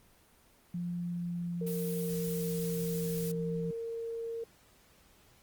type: tone with pitch glide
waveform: sine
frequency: 174.61 to 168.56 Hz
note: F3 to E3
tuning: 0 to +39 cents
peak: -33 dBFS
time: 0.74-3.71 s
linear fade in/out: 5 ms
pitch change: -61 cents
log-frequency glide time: 0.88-3.32 s
type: tone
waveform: sine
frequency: 459.4 Hz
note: A#4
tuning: 25 cents flat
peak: -35 dBFS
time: 1.61-4.44 s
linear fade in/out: 5 ms
type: noise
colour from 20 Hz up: blue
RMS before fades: -43 dBFS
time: 1.66-3.32 s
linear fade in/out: 10 ms
effects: pink hiss -63 dBFS RMS until 5.42 s + Opus 24 kbps